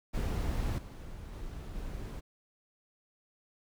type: noise with level steps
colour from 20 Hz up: brown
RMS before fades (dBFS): -32 / -44 / -42 / -40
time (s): 0.13-2.21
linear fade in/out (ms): 20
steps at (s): 0.78 / 1.33 / 1.75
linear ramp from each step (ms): 5
effects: none